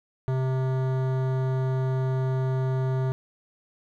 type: tone with hard clipping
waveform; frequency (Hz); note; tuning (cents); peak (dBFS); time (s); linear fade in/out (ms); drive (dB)
sine; 130.7; C3; -1; -25; 0.28-3.12; 0; 16
effects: none